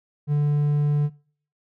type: tone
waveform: triangle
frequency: 146.83 Hz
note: D3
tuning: in tune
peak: -16 dBFS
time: 0.27-1.1 s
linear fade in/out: 50 ms
effects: noise-tail reverb RT60 0.5 s tail -23 dB re dry